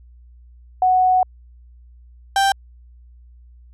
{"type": "tone pair in turn", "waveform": ["sine", "35% pulse"], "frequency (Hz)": [740, 785.5], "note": ["F#5", "G5"], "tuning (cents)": [0, 3], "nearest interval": "minor second", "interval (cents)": 103, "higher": "second", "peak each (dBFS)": [-12, -12], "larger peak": "neither", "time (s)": [[0.82, 1.23], [2.36, 2.52]], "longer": "first", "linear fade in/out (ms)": 2, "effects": ["added 60 Hz sine -43 dBFS peak until 3.73 s", "low-pass 10000 Hz 12 dB/octave"]}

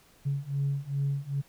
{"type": "beating tone pair", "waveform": "sine", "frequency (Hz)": [138.59, 141.09], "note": ["C#3", "C#3"], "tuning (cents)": [0, 31], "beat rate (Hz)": 2.5, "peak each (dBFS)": [-30, -29], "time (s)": [0.25, 1.42], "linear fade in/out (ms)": 20, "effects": ["tanh soft clip ceiling -21 dBFS", "pink hiss -60 dBFS RMS until 1.48 s"]}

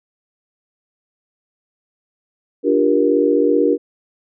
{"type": "chord", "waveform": "sine", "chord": "G minor seventh", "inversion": "second", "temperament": "equal with one note detuned", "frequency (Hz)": [293.7, 349.2, 392, 472.1], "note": ["D4", "F4", "G4", "Bb4"], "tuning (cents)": [0, 0, 0, 22], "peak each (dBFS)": [-17, -20, -18, -16], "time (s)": [2.63, 3.78], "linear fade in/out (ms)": 50, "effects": []}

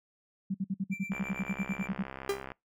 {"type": "tone bursts", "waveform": "sine", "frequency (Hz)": 192, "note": "G3", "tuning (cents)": -36, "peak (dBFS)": -28, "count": 16, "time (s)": [0.5, 2.03], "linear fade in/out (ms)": 10, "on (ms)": 45, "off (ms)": 54}
{"type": "tone with tremolo", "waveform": "triangle", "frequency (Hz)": 2349, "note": "D7", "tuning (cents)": 0, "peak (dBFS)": -35, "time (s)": [0.91, 1.88], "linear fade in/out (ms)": 20, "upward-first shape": "triangle", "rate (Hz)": 8.9, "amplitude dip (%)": 90}
{"type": "click train", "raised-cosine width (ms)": 0.5, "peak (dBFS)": -25, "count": 94, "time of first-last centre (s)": [1.12, 2.518], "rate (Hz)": 66.5}
{"type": "tone with exponential decay", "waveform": "45% pulse", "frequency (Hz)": 400, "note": "G4", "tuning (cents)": 35, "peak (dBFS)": -25, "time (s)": [2.29, 2.45], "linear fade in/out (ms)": 5, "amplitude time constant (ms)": 34}
{"effects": ["noise-tail reverb RT60 0.2 s tail -26 dB re dry"]}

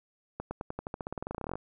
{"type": "accelerating click train", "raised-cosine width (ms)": 1, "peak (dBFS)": -21, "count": 23, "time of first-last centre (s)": [0.4, 1.555], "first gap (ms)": 110, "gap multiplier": 0.92, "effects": []}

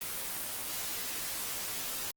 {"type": "noise with comb filter", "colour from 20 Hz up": "white", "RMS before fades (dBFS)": -37, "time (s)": [0.01, 2.11], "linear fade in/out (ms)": 5, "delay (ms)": 14, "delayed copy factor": -1, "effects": ["Opus 24 kbps"]}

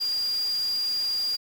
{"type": "tone in noise", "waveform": "sine", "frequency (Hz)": 4808, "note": "D8", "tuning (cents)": 40, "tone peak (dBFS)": -24, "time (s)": [0, 1.37], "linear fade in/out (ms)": 20, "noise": "white", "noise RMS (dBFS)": -42, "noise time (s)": [0, 1.37], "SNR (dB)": 15, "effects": []}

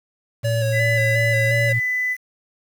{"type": "tone with pitch glide", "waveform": "sine", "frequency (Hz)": [114.5, 117.72], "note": ["A#2", "A#2"], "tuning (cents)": [-31, 17], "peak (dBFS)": -19, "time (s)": [0.43, 1.8], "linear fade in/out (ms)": 20, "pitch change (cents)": 48, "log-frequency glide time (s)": [1.45, 1.51]}
{"type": "tone with vibrato", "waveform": "square", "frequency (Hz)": 561, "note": "C#5", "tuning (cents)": 21, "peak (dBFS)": -23, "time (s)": [0.44, 1.73], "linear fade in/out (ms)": 10, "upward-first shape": "square", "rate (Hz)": 2.8, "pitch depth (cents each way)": 31}
{"type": "tone", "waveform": "sine", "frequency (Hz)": 2000, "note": "B6", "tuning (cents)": 21, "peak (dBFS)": -19, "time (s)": [0.72, 2.17], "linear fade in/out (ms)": 50}
{"effects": ["7-bit"]}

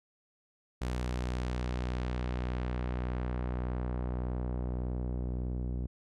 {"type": "tone with low-pass filter sweep", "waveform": "sawtooth", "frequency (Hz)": 61.74, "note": "B1", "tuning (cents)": 0, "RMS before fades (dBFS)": -34, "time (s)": [0.81, 5.87], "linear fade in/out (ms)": 10, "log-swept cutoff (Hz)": [9800, 330], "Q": 0.71, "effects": []}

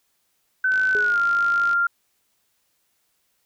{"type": "tone with pitch glide", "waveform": "sine", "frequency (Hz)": [1519, 1392.9], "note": ["F#6", "F6"], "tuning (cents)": [45, -5], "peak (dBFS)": -17, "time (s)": [0.64, 1.87], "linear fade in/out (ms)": 5, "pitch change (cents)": -150, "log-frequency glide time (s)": [0.93, 1.19]}
{"type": "click train", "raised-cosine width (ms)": 0.2, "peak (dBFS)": -20, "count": 54, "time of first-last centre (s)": [0.72, 1.731], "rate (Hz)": 52.4}
{"type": "tone with exponential decay", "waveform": "sine", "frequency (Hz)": 416, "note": "G#4", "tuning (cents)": 3, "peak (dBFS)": -24, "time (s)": [0.95, 1.3], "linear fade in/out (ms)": 0, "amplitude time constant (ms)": 75}
{"effects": ["white hiss -69 dBFS RMS until 3.45 s"]}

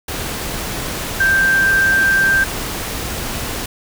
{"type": "tone in noise", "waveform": "sine", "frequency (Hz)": 1573, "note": "G6", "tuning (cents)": 6, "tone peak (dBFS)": -11, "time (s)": [1.2, 2.44], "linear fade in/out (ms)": 5, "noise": "pink", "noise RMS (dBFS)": -24, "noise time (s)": [0.08, 3.66], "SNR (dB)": 10, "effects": []}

